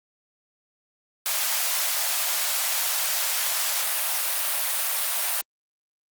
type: high-pass noise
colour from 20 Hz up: white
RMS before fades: -25 dBFS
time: 1.26-5.41 s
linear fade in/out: 0 ms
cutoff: 570 Hz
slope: 48 dB/octave
effects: Opus 48 kbps